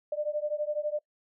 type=beating tone pair; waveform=sine; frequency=593 / 605 Hz; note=D5 / D#5; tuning=+17 / -49 cents; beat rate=12 Hz; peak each=-31 / -32 dBFS; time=0.12-0.99 s; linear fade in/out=5 ms; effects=noise-tail reverb RT60 0.1 s tail -23 dB re dry